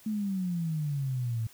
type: exponential sweep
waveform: sine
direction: down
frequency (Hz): 220 to 110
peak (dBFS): -28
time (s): 0.06-1.47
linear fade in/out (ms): 5
effects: white hiss -56 dBFS RMS until 1.53 s